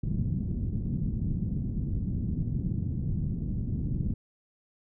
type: low-pass noise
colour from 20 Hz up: white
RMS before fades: -30 dBFS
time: 0.03-4.14 s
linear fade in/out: 5 ms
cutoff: 200 Hz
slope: 24 dB/octave
effects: none